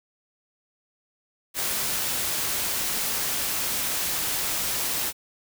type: noise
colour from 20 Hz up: white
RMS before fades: -27 dBFS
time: 1.54-5.13 s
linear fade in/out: 50 ms
effects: none